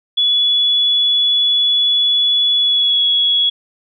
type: tone with pitch glide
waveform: sine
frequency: 3411 to 3354 Hz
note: G#7 to G#7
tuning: +46 to +16 cents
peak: -11 dBFS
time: 0.17-3.5 s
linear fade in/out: 10 ms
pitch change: -30 cents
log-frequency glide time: 2.56-3.04 s
effects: none